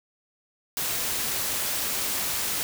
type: noise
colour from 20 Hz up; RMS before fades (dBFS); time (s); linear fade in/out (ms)
white; -28; 0.77-2.63; 0
effects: none